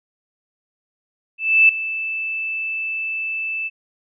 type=tone with ADSR envelope; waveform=sine; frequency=2637 Hz; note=E7; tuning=in tune; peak=-7 dBFS; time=1.38-3.7 s; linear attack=310 ms; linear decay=4 ms; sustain=-15 dB; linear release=34 ms; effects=none